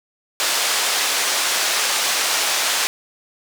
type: band-pass noise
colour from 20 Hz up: white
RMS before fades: -20 dBFS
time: 0.4-2.87 s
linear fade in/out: 0 ms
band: 520 to 6800 Hz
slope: 12 dB/octave
effects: none